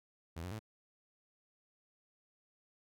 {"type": "tone with pitch steps", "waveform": "sawtooth", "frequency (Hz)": [82.8, 91, 109.4], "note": ["E2", "F#2", "A2"], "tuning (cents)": [8, -28, -9], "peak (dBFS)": -37, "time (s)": [0.36, 0.594], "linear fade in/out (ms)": 10, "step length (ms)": 78, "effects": []}